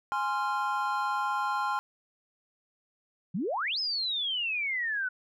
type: chord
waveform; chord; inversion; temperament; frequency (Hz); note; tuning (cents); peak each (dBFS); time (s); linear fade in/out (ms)
triangle; F minor; first; equal with one note detuned; 830.6 / 1046.5 / 1384.9; Ab5 / C6 / F6; 0 / 0 / -15; -30 / -29 / -31; 0.12-1.79; 0
type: exponential two-way sweep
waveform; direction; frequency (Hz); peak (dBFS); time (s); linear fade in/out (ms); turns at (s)
sine; up then down; 156.8 to 5240 to 1466; -28; 3.34-5.09; 10; 3.79
effects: none